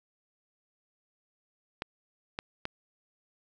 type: clicks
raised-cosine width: 0.3 ms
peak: -17 dBFS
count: 3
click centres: 1.821 / 2.389 / 2.654 s
effects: none